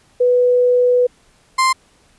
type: tone pair in turn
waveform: sine / 35% pulse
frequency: 493.9 / 1046.5 Hz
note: B4 / C6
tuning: 0 / 0 cents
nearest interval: octave + minor second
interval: 1300 cents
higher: second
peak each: -10 dBFS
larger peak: neither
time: 0.2-1.07 / 1.58-1.73 s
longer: first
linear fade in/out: 10 ms
effects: pink hiss -54 dBFS RMS until 2.18 s + resampled to 24000 Hz